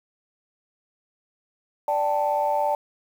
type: chord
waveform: sine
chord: D suspended fourth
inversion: none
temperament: just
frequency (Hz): 587.3 / 783.1 / 881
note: D5 / G5 / A5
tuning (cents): 0 / -2 / +2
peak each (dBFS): -24 / -26 / -23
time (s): 1.88-2.75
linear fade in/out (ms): 2
effects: tanh soft clip ceiling -12 dBFS + 8-bit